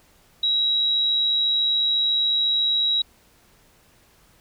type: tone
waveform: sine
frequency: 3862 Hz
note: B7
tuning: 39 cents flat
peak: -18 dBFS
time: 0.43-3.02 s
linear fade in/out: 5 ms
effects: pink hiss -57 dBFS RMS until 4.4 s